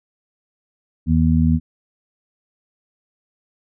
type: harmonic tone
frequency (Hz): 80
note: D#2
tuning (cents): +49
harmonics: 1 / 2 / 3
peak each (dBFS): -17 / -17 / -17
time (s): 1.06-1.6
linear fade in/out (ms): 50
effects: none